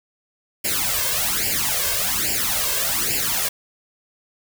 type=noise with flanger; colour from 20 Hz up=white; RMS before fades=-22 dBFS; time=0.64-3.49 s; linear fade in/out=10 ms; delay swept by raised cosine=0.4 to 1.9 ms; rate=1.2 Hz; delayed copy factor=+0.9; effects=none